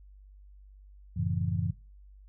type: chord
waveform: sine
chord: F# minor seventh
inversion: none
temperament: just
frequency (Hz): 92.5 / 111 / 138.75 / 166.5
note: F#2 / A2 / C#3 / E3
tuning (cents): 0 / +16 / +2 / +18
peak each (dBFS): -31 / -33 / -34 / -33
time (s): 1.16-1.71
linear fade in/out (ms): 10
effects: noise-tail reverb RT60 0.3 s tail -19 dB re dry + added 49 Hz sine -50 dBFS peak until 2.28 s